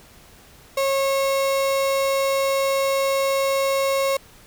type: tone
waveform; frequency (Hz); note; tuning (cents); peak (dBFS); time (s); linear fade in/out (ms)
35% pulse; 545; C#5; -29; -17; 0.77-4.17; 5
effects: pink hiss -49 dBFS RMS until 4.46 s